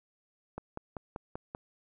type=click train; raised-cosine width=1 ms; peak=-24 dBFS; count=6; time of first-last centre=0.58-1.549 s; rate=5.16 Hz; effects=none